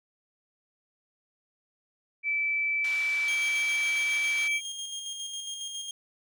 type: tone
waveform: sine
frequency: 2316 Hz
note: D7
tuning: 25 cents flat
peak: -25 dBFS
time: 2.23-4.61 s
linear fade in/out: 50 ms
type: band-pass noise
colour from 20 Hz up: pink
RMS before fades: -42 dBFS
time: 2.84-4.48 s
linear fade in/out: 5 ms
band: 1700 to 5200 Hz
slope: 12 dB/octave
type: tone with tremolo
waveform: 25% pulse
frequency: 3230 Hz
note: G#7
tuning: 49 cents flat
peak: -30 dBFS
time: 3.28-5.91 s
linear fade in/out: 2 ms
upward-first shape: square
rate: 7.3 Hz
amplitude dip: 35%
effects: none